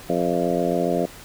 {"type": "harmonic tone with a mistuned harmonic", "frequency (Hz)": 87.31, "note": "F2", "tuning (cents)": 0, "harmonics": [2, 3, 4, 5, 6, 7, 8], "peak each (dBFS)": [-27, -27, -27, -27, -27, -27, -27], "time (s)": [0.09, 1.06], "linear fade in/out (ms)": 10, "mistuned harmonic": 8, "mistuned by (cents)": -36, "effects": ["pink hiss -42 dBFS RMS until 1.24 s"]}